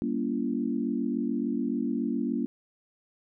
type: chord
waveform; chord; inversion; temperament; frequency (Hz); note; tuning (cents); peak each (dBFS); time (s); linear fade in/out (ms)
sine; G diminished seventh; none; just; 196 / 235.2 / 282.2 / 338.7; G3 / Bb3 / Db4 / Fb4; 0 / +16 / +31 / +47; -35 / -29 / -31 / -35; 0.02-2.46; 0
effects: none